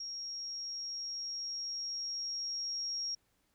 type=tone with level ramp; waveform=sine; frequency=5588 Hz; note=F8; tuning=in tune; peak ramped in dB=-39 to -34 dBFS; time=0-3.15 s; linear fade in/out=5 ms; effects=pink hiss -75 dBFS RMS until 3.54 s